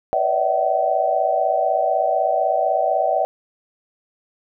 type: tone cluster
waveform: sine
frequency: 491.7 / 572 / 596 / 652 / 760 Hz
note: B4 / D5 / D5 / E5 / F#5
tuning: -8 / -46 / +25 / -19 / +46 cents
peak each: -29 / -26 / -23 / -21 / -20 dBFS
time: 0.13-3.25 s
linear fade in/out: 0 ms
effects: none